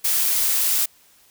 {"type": "noise", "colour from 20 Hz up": "blue", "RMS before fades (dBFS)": -20, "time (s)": [0.04, 0.86], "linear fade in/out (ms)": 10, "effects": ["white hiss -55 dBFS RMS until 1.3 s"]}